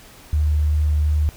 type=tone with vibrato; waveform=sine; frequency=75.4 Hz; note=D2; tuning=46 cents sharp; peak=-15 dBFS; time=0.33-1.29 s; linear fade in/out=0 ms; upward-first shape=triangle; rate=2.7 Hz; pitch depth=10 cents each way; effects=pink hiss -45 dBFS RMS until 1.36 s